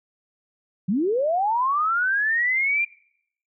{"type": "linear sweep", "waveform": "sine", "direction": "up", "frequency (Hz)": [167.4, 2407], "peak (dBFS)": -19, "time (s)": [0.88, 2.85], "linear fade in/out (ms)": 10, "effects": ["noise-tail reverb RT60 0.7 s tail -23 dB re dry"]}